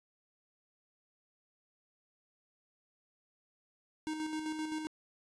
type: tone with tremolo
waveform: square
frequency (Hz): 311.1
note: D#4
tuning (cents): 0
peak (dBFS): -35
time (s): 4.07-4.87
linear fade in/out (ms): 0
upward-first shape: square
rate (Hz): 7.7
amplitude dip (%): 40
effects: resampled to 22050 Hz